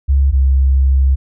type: tone pair in turn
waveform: sine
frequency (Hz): 68.6 / 66.96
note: C#2 / C2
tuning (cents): -17 / +41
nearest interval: unison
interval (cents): 42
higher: first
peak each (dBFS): -8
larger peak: neither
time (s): 0.08-0.32 / 0.32-1.16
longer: second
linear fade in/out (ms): 20
effects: none